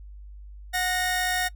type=tone pair together; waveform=sawtooth; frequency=729.9 / 1853 Hz; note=F#5 / A#6; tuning=-24 / -11 cents; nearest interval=octave + major third; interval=1613 cents; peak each=-23 dBFS; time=0.73-1.49 s; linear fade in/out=20 ms; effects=noise-tail reverb RT60 0.1 s tail -22 dB re dry + added 50 Hz sine -40 dBFS peak until 1.55 s